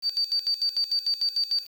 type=tone with tremolo; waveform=sine; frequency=4615 Hz; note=D8; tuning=31 cents flat; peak=-21 dBFS; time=0.02-1.67 s; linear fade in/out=50 ms; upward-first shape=square; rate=6.7 Hz; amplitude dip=80%; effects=8-bit